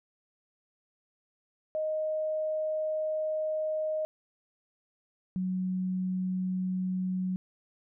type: tone pair in turn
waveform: sine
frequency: 622.3 / 185.01 Hz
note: D#5 / F#3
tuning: 0 / 0 cents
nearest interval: octave + major sixth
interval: 2100 cents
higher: first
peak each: -28 dBFS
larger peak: neither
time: 1.75-4.05 / 5.36-7.36 s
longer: first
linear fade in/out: 0 ms
effects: none